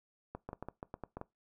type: clicks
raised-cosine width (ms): 1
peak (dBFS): -27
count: 10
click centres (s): 0.35 / 0.49 / 0.531 / 0.626 / 0.686 / 0.829 / 0.941 / 1.037 / 1.17 / 1.214
effects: noise-tail reverb RT60 0.2 s tail -21 dB re dry